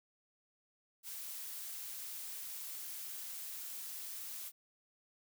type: noise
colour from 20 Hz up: blue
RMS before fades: -45 dBFS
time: 1.03-4.52 s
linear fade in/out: 50 ms
effects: none